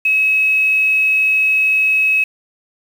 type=tone with quantisation; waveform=sine; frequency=2567 Hz; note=E7; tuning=47 cents flat; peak=-11 dBFS; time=0.05-2.24 s; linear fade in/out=5 ms; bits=6; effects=none